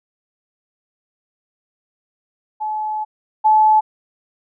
sine tone pair in turn, 858 / 863 Hz, A5 / A5, -44 / -34 cents, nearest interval unison, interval 10 cents, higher second, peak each -20 / -9 dBFS, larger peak second, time 2.6-3.05 / 3.44-3.81 s, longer first, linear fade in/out 20 ms, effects none

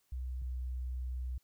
sine tone pair in turn, 63.4 / 62.89 Hz, B1 / B1, +46 / +32 cents, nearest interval unison, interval 14 cents, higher first, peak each -35 / -34 dBFS, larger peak second, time 0.12-0.42 / 0.42-1.38 s, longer second, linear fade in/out 5 ms, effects tanh soft clip ceiling -31 dBFS + white hiss -75 dBFS RMS until 1.43 s

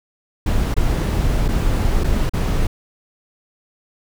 brown noise with dropouts, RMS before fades -17 dBFS, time 0.46-2.67 s, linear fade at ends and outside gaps 5 ms, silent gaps 0.742-0.765 / 1.482-1.486 / 2.038-2.042 / 2.295-2.335 s, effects none

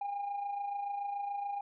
sine tone with amplitude modulation, 808 Hz, G#5, 48 cents flat, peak -30 dBFS, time 0.01-1.61 s, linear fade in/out 5 ms, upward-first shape sine, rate 27 Hz, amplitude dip 55%, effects tanh soft clip ceiling -31 dBFS

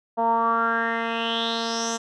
10% pulse tone with low-pass filter sweep, 229.4 Hz, A#3, 28 cents flat, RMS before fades -24 dBFS, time 0.17-1.98 s, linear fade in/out 20 ms, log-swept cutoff 790 to 6900 Hz, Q 6.1, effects none

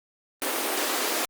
pink high-pass noise, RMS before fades -27 dBFS, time 0.42-1.25 s, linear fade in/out 0 ms, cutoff 270 Hz, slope 48 dB/octave, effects Opus 32 kbps

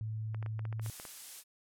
sine tone with pitch glide, 109.4 to 110.54 Hz, A2 to A2, -9 to +8 cents, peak -35 dBFS, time 0.01-0.9 s, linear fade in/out 0 ms, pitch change +17 cents, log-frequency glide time 0.63-0.72 s
clicks, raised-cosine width 0.5 ms, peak -31 dBFS, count 10, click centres 0.346 / 0.427 / 0.462 / 0.593 / 0.653 / 0.727 / 0.796 / 0.862 / 0.999 / 1.052 s
blue noise, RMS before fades -45 dBFS, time 0.81-1.44 s, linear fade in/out 50 ms
effects low-pass 12000 Hz 12 dB/octave

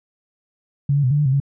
sine tone with pitch steps, 141 / 143.6 / 126 / 145.9 / 148.6 / 131.8 / 139.5 Hz, C#3 / D3 / B2 / D3 / D3 / C3 / C#3, +30 / -39 / +35 / -11 / +21 / +13 / +11 cents, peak -14 dBFS, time 0.89-1.401 s, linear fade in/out 5 ms, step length 73 ms, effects none

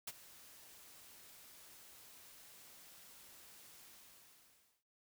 white noise with ADSR envelope, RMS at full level -42 dBFS, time 0.07-4.84 s, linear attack 6 ms, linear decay 39 ms, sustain -17 dB, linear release 1000 ms, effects none

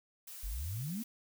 blue noise, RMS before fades -48 dBFS, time 0.27-1.04 s, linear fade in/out 5 ms
sine exponential sweep, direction up, 41.5 to 243.5 Hz, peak -36 dBFS, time 0.43-1.03 s, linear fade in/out 10 ms
effects none

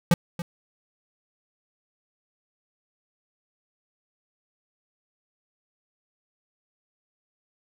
square tone with echo, 172.2 Hz, F3, 24 cents flat, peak -15 dBFS, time 0.11-0.14 s, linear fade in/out 2 ms, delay 280 ms, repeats 1, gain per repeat -14 dB, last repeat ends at 0.42 s, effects none

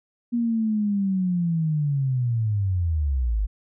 sine linear sweep, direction down, 240 to 47.49 Hz, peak -20 dBFS, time 0.32-3.47 s, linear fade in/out 20 ms, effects none

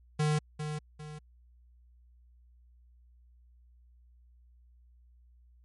square tone with echo, 151.5 Hz, D#3, 46 cents flat, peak -26 dBFS, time 0.19-0.39 s, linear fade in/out 10 ms, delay 400 ms, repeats 2, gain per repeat -8 dB, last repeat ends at 1.19 s, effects added 60 Hz sine -57 dBFS peak until 5.64 s + MP3 48 kbps

